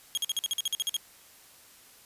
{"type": "tone bursts", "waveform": "sawtooth", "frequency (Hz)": 3273, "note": "G#7", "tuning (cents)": -26, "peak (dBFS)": -23, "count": 12, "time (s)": [0.15, 0.966], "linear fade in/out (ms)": 0, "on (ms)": 24, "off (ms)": 48, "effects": ["white hiss -55 dBFS RMS until 2.05 s", "resampled to 32000 Hz"]}